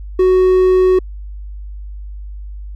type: tone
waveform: triangle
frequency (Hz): 370.8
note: F#4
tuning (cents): +4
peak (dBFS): -6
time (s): 0.19-0.99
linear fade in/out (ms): 5
effects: added 50 Hz sine -26 dBFS peak until 2.75 s

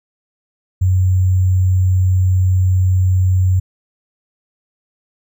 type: tone with sample-and-hold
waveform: sine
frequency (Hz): 92.5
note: F#2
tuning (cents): 0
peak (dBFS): -10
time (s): 0.81-3.6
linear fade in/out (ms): 10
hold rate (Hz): 7350
effects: none

